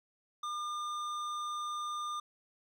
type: tone with hard clipping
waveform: triangle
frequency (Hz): 1205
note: D6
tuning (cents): +44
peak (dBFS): -37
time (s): 0.43-2.2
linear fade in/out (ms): 5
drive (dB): 15
effects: none